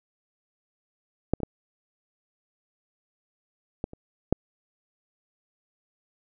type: clicks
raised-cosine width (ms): 2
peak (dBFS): -8 / -25 / -12 / -15 / -28 / -6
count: 6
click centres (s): 1.336 / 1.403 / 1.433 / 3.841 / 3.934 / 4.326
effects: none